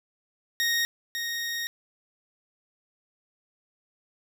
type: tone pair in turn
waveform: 20% pulse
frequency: 1865 / 1865 Hz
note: A#6 / A#6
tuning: 0 / 0 cents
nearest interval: unison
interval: 0 cents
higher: neither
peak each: -18 / -24 dBFS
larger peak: first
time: 0.6-0.85 / 1.15-1.67 s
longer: second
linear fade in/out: 0 ms
effects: none